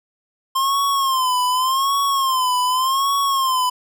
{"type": "tone with vibrato", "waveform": "square", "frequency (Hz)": 1054, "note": "C6", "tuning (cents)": 12, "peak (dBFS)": -17, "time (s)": [0.55, 3.7], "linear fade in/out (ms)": 10, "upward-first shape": "sine", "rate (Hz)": 0.86, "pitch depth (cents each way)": 99, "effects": []}